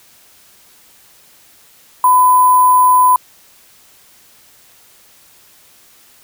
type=tone with sample-and-hold; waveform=sine; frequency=1004 Hz; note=B5; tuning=28 cents sharp; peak=-6 dBFS; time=2.04-3.16 s; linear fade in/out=2 ms; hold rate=11025 Hz; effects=white hiss -47 dBFS RMS until 6.23 s